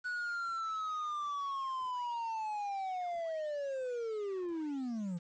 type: linear sweep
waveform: triangle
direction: down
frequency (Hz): 1480 to 165.8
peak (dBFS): -33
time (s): 0.04-5.19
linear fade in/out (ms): 20
effects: resampled to 16000 Hz + 10-bit